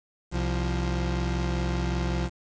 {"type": "tone pair together", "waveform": "30% pulse", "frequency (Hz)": [65.26, 174.61], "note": ["C2", "F3"], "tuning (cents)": [-4, 0], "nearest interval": "octave + perfect fourth", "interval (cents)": 1704, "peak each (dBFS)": [-24, -27], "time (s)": [0.31, 2.3], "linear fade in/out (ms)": 50, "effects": ["resampled to 16000 Hz", "8-bit"]}